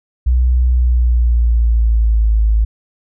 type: tone with pitch glide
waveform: sine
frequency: 62 to 53.97 Hz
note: B1 to A1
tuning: +7 to -33 cents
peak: -9 dBFS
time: 0.26-2.65 s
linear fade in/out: 10 ms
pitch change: -240 cents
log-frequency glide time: 0.7-2.33 s
effects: none